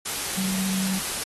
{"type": "tone in noise", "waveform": "sine", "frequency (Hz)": 190.1, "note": "F#3", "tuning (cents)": 47, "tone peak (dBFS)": -25, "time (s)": [0.37, 0.99], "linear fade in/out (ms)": 10, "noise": "white", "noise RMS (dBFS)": -29, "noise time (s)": [0.05, 1.24], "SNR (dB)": 1, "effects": ["AAC 32 kbps"]}